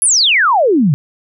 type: exponential sweep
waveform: sine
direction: down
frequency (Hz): 11180 to 130.81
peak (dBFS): -8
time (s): 0.02-0.94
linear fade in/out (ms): 0
effects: none